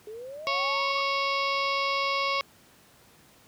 sine exponential sweep, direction up, 415.3 to 1200 Hz, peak -37 dBFS, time 0.07-1.01 s, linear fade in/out 2 ms
harmonic tone, 552 Hz, C#5, 7 cents flat, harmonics 1 / 2 / 4 / 5 / 6 / 7 / 8 / 9 / 10, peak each -33 / -28 / -31 / -35 / -38 / -40 / -41 / -37 / -42 dBFS, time 0.47-2.41 s, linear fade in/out 0 ms
effects pink hiss -57 dBFS RMS until 3.47 s + high-pass 80 Hz 12 dB/octave

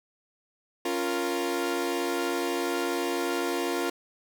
sawtooth chord, Bb minor, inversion first, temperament equal, 277.2 / 349.2 / 466.2 Hz, Db4 / F4 / Bb4, 0 / 0 / 0 cents, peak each -29 / -25 / -29 dBFS, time 0.85-3.9 s, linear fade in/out 5 ms, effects none

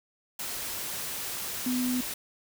sine tone in noise, 250.3 Hz, B3, 23 cents sharp, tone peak -26 dBFS, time 1.66-2.01 s, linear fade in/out 5 ms, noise white, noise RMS -35 dBFS, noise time 0.39-2.14 s, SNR +6 dB, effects none

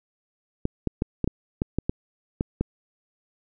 clicks, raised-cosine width 3 ms, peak -10 dBFS, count 10, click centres 0.654 / 0.873 / 1.021 / 1.243 / 1.276 / 1.619 / 1.786 / 1.895 / 2.409 / 2.61 s, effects none

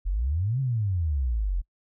sine exponential two-way sweep, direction up then down, 41.2 to 137.8 to 41.2 Hz, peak -23 dBFS, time 0.05-1.62 s, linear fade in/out 20 ms, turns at 0.6 s, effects noise-tail reverb RT60 0.1 s tail -25 dB re dry

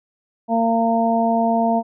harmonic tone, 229 Hz, A#3, 31 cents flat, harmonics 1 / 2 / 3 / 4, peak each -19 / -27 / -18 / -24 dBFS, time 0.48-1.83 s, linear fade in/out 50 ms, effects none

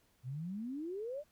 sine exponential sweep, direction up, 119.3 to 619 Hz, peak -38 dBFS, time 0.23-1.24 s, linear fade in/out 50 ms, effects pink hiss -72 dBFS RMS until 1.31 s

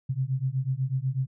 sine beating tone pair, 127.8 / 135.9 Hz, C3 / C#3, -40 / -34 cents, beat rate 8.1 Hz, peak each -28 dBFS, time 0.09-1.27 s, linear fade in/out 10 ms, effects none

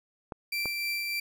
clicks, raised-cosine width 1 ms, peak -22 dBFS, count 2, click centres 0.322 / 0.657 s
30% pulse tone with tremolo, 2349 Hz, D7, in tune, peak -26 dBFS, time 0.52-1.2 s, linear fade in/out 5 ms, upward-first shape triangle, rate 3.3 Hz, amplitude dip 30%
effects none

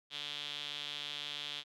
sawtooth tone with band-pass filter, 146.1 Hz, D3, 9 cents flat, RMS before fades -42 dBFS, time 0.1-1.64 s, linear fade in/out 50 ms, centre 3400 Hz, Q 5.8, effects none

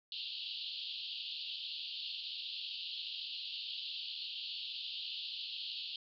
pink band-pass noise, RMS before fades -43 dBFS, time 0.12-5.96 s, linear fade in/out 2 ms, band 2800 to 4600 Hz, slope 96 dB/octave, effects none

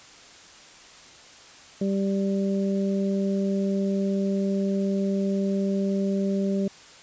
harmonic tone, 196 Hz, G3, in tune, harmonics 1 / 2 / 3, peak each -23 / -29 / -33 dBFS, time 1.81-6.68 s, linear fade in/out 5 ms, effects white hiss -48 dBFS RMS until 7.02 s + resampled to 16000 Hz

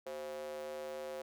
square tone with high-pass filter, 75.3 Hz, D2, 44 cents sharp, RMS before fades -43 dBFS, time 0.06-1.22 s, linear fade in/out 5 ms, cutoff 490 Hz, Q 5.7, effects none

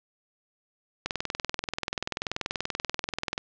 click train, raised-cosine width 0.2 ms, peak -11 dBFS, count 49, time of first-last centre 1.06-3.379 s, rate 20.7 Hz, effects low-pass 6000 Hz 12 dB/octave

